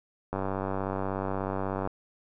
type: click train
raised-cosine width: 1 ms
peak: -17 dBFS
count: 150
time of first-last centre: 0.33-1.874 s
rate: 96.5 Hz
effects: none